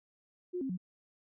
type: tone with pitch steps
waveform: sine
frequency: 359.3 / 266.6 / 181.8 Hz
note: F4 / C4 / F#3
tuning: +49 / +33 / -30 cents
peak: -33 dBFS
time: 0.53-0.776 s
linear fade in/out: 20 ms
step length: 82 ms
effects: none